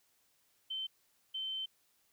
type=tone bursts at uneven times; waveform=sine; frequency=3089 Hz; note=G7; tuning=26 cents flat; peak=-36 dBFS; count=2; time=0.7-0.87 / 1.34-1.66 s; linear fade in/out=10 ms; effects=white hiss -73 dBFS RMS until 2.12 s